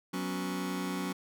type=chord; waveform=sawtooth; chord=F# suspended fourth; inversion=none; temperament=just; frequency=185 / 246.7 / 277.5 Hz; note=F#3 / B3 / C#4; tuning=0 / -2 / +2 cents; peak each=-31 / -37 / -32 dBFS; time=0.13-1.13 s; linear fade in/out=10 ms; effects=none